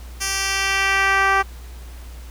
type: tone with band-pass filter sweep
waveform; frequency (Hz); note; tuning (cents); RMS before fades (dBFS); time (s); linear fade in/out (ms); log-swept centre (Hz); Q
10% pulse; 389.7; G4; -10; -19; 0.2-1.43; 20; 7100 to 1100; 1
effects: added 60 Hz sine -34 dBFS peak until 2.3 s + pink hiss -46 dBFS RMS until 2.3 s